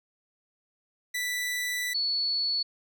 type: tone pair in turn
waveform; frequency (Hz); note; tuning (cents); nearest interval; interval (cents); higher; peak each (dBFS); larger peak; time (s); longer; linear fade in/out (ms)
sawtooth / sine; 1975.5 / 4422; B6 / C#8; 0 / -5; octave + major second; 1395; second; -25; neither; 1.14-1.94 / 1.94-2.63; first; 10
effects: none